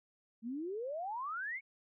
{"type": "exponential sweep", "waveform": "sine", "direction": "up", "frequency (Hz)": [217.5, 2261], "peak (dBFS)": -37, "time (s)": [0.42, 1.61], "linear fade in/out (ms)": 50, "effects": []}